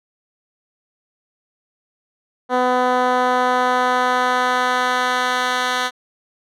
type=tone with band-pass filter sweep; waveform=10% pulse; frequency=250.8 Hz; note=B3; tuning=27 cents sharp; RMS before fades=-18 dBFS; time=2.49-5.91 s; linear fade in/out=50 ms; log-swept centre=610 to 2500 Hz; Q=0.75; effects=none